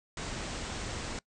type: low-pass noise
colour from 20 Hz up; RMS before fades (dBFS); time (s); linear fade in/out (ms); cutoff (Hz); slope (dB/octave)
pink; -38; 0.17-1.19; 2; 8600; 96
effects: noise-tail reverb RT60 0.1 s tail -23 dB re dry